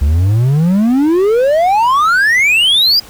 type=exponential sweep; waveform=triangle; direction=up; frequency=67.5 to 4978 Hz; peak=-6 dBFS; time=0.01-3 s; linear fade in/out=10 ms; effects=pink hiss -37 dBFS RMS until 3.09 s